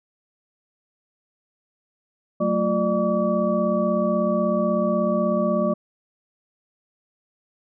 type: tone cluster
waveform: sine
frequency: 187 / 223.3 / 352.3 / 597 / 1144 Hz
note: F#3 / A3 / F4 / D5 / D6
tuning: +19 / +26 / +15 / +28 / -46 cents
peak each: -25 / -24 / -30 / -22 / -29 dBFS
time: 2.4-5.74 s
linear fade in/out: 10 ms
effects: none